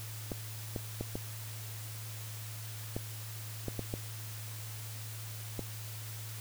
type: clicks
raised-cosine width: 2 ms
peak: -22 dBFS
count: 9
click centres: 0.318 / 0.762 / 1.01 / 1.155 / 2.965 / 3.683 / 3.793 / 3.939 / 5.593 s
effects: added 109 Hz sine -42 dBFS peak until 6.4 s + white hiss -47 dBFS RMS until 6.4 s